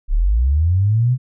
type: linear sweep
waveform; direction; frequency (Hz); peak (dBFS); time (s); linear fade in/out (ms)
sine; up; 30.87 to 130.81; -12; 0.08-1.18; 50
effects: none